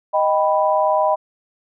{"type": "chord", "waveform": "sine", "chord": "Eb augmented", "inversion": "none", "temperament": "equal", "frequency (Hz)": [622.3, 784, 987.8], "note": ["Eb5", "G5", "B5"], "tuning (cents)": [0, 0, 0], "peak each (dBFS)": [-17, -20, -19], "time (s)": [0.13, 1.16], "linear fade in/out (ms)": 20, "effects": []}